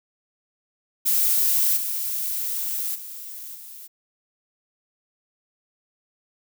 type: noise with level steps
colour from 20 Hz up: violet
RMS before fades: -20 / -27 / -37 / -41 dBFS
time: 1.05-3.88 s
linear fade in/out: 20 ms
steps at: 1.76 / 2.94 / 3.54 s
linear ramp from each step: 20 ms
effects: none